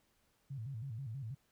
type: tone with vibrato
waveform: sine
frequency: 123.47 Hz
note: B2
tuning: in tune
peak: -40 dBFS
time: 0.5-1.35 s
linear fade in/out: 10 ms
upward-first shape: square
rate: 6.2 Hz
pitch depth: 190 cents each way
effects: pink hiss -75 dBFS RMS until 1.51 s